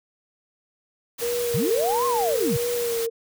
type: noise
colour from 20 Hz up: white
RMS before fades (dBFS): -32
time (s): 1.18-3.07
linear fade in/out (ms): 20
type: tone with vibrato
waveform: sine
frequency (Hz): 470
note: A#4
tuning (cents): +14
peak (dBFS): -23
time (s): 1.21-3.1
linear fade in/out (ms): 20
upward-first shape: sine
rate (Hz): 1.5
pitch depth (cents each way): 42
type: linear two-way sweep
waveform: sine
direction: up then down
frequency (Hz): 98.9 to 1091 to 98.9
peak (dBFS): -22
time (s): 1.54-2.57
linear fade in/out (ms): 5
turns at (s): 2.06
effects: none